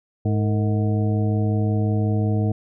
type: harmonic tone with a mistuned harmonic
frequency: 105.5 Hz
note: G#2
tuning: 28 cents sharp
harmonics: 1 / 2 / 3 / 4 / 6 / 7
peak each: -19 / -25 / -29 / -31 / -35 / -36 dBFS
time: 0.25-2.52 s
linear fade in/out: 5 ms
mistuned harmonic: 4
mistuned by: +130 cents
effects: none